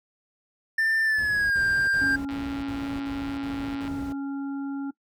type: tone with pitch glide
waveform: triangle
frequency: 1787 to 1592 Hz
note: A6 to G6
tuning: +26 to +26 cents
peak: -19 dBFS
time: 0.78-2.16 s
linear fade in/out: 5 ms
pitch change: -200 cents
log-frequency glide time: 1.03-1.6 s
type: noise bursts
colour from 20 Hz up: brown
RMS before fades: -36 dBFS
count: 8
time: 1.18-4.125 s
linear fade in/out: 2 ms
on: 320 ms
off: 55 ms
type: harmonic tone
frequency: 277.2 Hz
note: C#4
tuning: in tune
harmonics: 1 / 3 / 5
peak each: -28 / -44 / -45 dBFS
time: 2.01-4.91 s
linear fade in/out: 10 ms
type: click train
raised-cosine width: 0.3 ms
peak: -24 dBFS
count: 182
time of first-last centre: 2.29-3.878 s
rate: 114 Hz
effects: noise-tail reverb RT60 0.1 s tail -20 dB re dry + high-pass 60 Hz 12 dB/octave